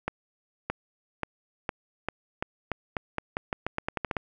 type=accelerating click train; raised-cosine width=0.5 ms; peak=-13 dBFS; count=18; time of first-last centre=0.08-4.168 s; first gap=620 ms; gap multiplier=0.86; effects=none